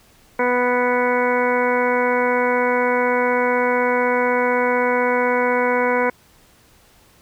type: harmonic tone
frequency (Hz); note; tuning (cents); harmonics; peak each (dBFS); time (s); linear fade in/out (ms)
246.9; B3; 0; 1 / 2 / 3 / 4 / 5 / 6 / 7 / 8 / 9; -25 / -19 / -28 / -22 / -35 / -25 / -34 / -29 / -27; 0.39-6.1; 5
effects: pink hiss -53 dBFS RMS until 7.21 s